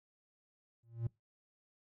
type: tone with exponential growth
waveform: triangle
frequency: 116.1 Hz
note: A#2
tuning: 7 cents flat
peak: -28 dBFS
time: 0.83-1.07 s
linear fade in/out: 5 ms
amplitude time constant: 51 ms
effects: noise-tail reverb RT60 0.2 s tail -23 dB re dry